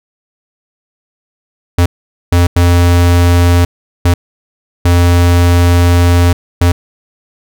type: tone bursts at uneven times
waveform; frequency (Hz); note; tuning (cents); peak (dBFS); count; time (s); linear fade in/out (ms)
square; 87.31; F2; 0; -6; 6; 1.78-1.86 / 2.32-2.47 / 2.56-3.65 / 4.05-4.14 / 4.85-6.33 / 6.61-6.72; 5
effects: none